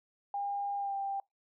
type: tone with pitch glide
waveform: sine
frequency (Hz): 805 to 789.8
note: G5 to G5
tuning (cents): +46 to +13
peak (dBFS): -32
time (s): 0.34-1.2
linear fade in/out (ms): 2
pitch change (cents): -33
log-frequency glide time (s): 0.77-0.95
effects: noise-tail reverb RT60 0.2 s tail -26 dB re dry